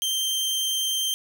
sawtooth tone, 3145 Hz, G7, 5 cents sharp, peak -20 dBFS, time 0.02-1.14 s, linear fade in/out 0 ms, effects none

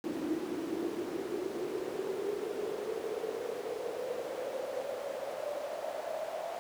brown noise with high-pass filter sweep, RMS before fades -37 dBFS, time 0.04-6.59 s, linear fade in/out 0 ms, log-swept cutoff 310 to 660 Hz, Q 8.8, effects none

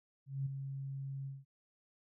sine tone with ADSR envelope, 136.5 Hz, C#3, 26 cents flat, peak -32 dBFS, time 0.26-1.45 s, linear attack 200 ms, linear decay 10 ms, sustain -7 dB, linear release 190 ms, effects none

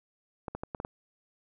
clicks, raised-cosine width 1 ms, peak -21 dBFS, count 6, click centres 0.482 / 0.55 / 0.635 / 0.748 / 0.801 / 0.849 s, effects none

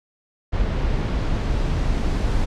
brown noise with low-pass filter sweep, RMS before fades -21 dBFS, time 0.52-2.46 s, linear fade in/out 20 ms, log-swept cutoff 3900 to 7500 Hz, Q 0.77, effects none

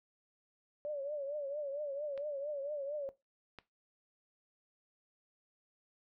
sine tone with vibrato, 574 Hz, D5, 40 cents flat, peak -36 dBFS, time 0.85-3.09 s, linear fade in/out 0 ms, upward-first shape triangle, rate 4.4 Hz, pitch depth 110 cents each way
clicks, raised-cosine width 0.3 ms, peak -35 / -32 dBFS, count 2, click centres 2.177 / 3.587 s
effects noise-tail reverb RT60 0.2 s tail -17 dB re dry

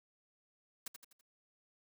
white noise with echo, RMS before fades -42 dBFS, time 0.86-0.88 s, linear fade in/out 5 ms, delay 83 ms, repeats 4, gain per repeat -7 dB, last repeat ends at 1.212 s, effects none

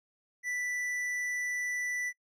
triangle tone with tanh clipping, 1975.5 Hz, B6, in tune, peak -33 dBFS, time 0.43-2.13 s, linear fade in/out 50 ms, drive 14 dB, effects noise-tail reverb RT60 0.1 s tail -26 dB re dry

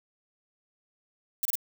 violet noise bursts, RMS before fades -28 dBFS, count 3, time 1.43-1.554 s, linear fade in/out 0 ms, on 22 ms, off 29 ms, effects none

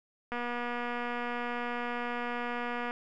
click train, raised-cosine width 0.5 ms, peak -21 dBFS, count 625, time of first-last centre 0.32-2.909 s, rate 241 Hz, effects none

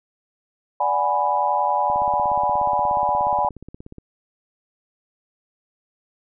sine chord, G# half-diminished seventh, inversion second, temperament equal, 587.3 / 740 / 830.6 / 987.8 Hz, D5 / F#5 / G#5 / B5, 0 / 0 / 0 / 0 cents, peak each -26 / -25 / -21 / -22 dBFS, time 0.8-3.49 s, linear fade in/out 5 ms
click train, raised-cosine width 3 ms, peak -25 dBFS, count 36, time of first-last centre 1.9-3.983 s, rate 16.8 Hz
effects none

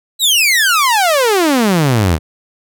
sawtooth exponential sweep, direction down, 4041 to 73.5 Hz, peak -6 dBFS, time 0.19-2.19 s, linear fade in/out 50 ms, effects none

